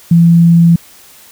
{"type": "tone", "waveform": "sine", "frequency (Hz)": 168.9, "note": "E3", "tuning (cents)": 42, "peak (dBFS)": -3, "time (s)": [0.11, 0.76], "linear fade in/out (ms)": 5, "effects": ["white hiss -40 dBFS RMS until 1.31 s"]}